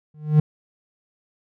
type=tone with exponential growth; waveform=triangle; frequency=151.9 Hz; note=D#3; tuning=41 cents flat; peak=-6 dBFS; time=0.14-0.4 s; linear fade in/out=5 ms; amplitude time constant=55 ms; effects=none